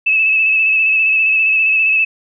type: tone with vibrato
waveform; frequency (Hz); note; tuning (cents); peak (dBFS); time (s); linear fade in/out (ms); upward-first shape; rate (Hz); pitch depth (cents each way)
sine; 2606; E7; -20; -10; 0.06-2.05; 10; square; 15; 24
effects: none